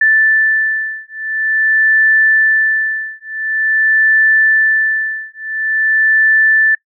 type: beating tone pair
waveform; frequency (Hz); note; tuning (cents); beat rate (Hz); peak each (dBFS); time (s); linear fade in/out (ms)
sine; 1760 / 1760.47; A6 / A6; 0 / 0; 0.47; -13; 0.01-6.75; 5
effects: noise-tail reverb RT60 0.1 s tail -23 dB re dry